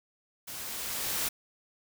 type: noise with level ramp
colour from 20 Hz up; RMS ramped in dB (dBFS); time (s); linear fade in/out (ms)
white; -41 to -30; 0.47-1.29; 10
effects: none